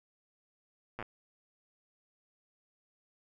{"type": "slowing click train", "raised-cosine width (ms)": 0.5, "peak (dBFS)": -25, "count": 5, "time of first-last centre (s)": [0.99, 1.026], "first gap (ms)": 8, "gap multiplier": 1.08, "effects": []}